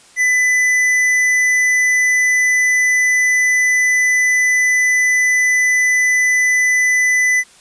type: tone with hard clipping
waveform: triangle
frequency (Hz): 2000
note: B6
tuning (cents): +21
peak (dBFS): -13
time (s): 0.16-7.44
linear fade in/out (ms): 50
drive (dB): 13
effects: white hiss -46 dBFS RMS until 7.6 s + resampled to 22050 Hz